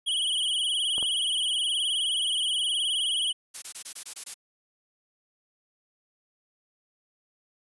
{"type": "tone with vibrato", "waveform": "square", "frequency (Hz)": 3117, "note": "G7", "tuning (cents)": -11, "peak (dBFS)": -25, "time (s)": [0.06, 3.33], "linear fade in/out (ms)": 20, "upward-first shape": "sine", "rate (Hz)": 19, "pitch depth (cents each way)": 110}
{"type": "clicks", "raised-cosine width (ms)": 1, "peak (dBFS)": -25, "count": 2, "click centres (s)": [0.981, 1.027]}
{"type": "noise bursts", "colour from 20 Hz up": "blue", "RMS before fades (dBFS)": -35, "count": 8, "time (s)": [3.54, 4.343], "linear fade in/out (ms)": 10, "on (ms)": 82, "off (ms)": 21}
{"effects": ["resampled to 24000 Hz"]}